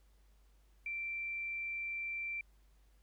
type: tone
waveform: sine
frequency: 2349 Hz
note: D7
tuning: in tune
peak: -37 dBFS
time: 0.86-2.41 s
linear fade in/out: 2 ms
effects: added 50 Hz sine -63 dBFS peak until 3.02 s + pink hiss -75 dBFS RMS until 3.02 s